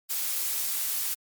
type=noise; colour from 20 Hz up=blue; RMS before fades=-29 dBFS; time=0.09-1.15 s; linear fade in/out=20 ms; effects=MP3 96 kbps